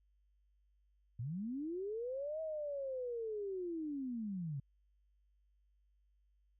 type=linear two-way sweep; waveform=sine; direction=up then down; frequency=106.1 to 644 to 131.2 Hz; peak=-38 dBFS; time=1.19-4.6 s; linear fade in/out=5 ms; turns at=2.41 s; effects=added 50 Hz sine -70 dBFS peak until 6.59 s